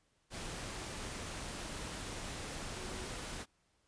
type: tone in noise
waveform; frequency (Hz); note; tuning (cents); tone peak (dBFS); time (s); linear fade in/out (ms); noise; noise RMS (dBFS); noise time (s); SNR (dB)
sine; 370; F#4; 0; -49; 2.74-3.09; 50; pink; -43; 0.3-3.46; -9
effects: pink hiss -75 dBFS RMS until 3.87 s + resampled to 22050 Hz